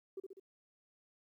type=tone with echo; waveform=sine; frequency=385.2 Hz; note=G4; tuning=30 cents flat; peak=-39 dBFS; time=0.17-0.2 s; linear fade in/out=5 ms; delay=66 ms; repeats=3; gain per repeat=-4 dB; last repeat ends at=0.398 s; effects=tanh soft clip ceiling -35 dBFS + 13-bit